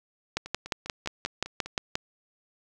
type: two click trains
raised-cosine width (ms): 0.2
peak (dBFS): -10 / -22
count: 10 / 7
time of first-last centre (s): 0.37-1.955 / 0.46-1.66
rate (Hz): 5.68 / 5
effects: none